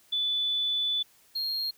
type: tone pair in turn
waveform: sine / triangle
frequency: 3480 / 4237 Hz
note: A7 / C8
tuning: -20 / +21 cents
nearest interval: minor third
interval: 341 cents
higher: second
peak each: -25 / -27 dBFS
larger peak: first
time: 0.12-1.03 / 1.35-1.71 s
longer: first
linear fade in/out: 10 ms
effects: white hiss -61 dBFS RMS until 1.77 s